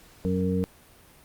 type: harmonic tone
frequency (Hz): 92.5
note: F#2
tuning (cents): 0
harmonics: 1 / 2 / 3 / 5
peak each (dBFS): -30 / -25 / -32 / -29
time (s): 0.25-0.64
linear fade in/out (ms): 0
effects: pink hiss -54 dBFS RMS until 1.24 s + Opus 48 kbps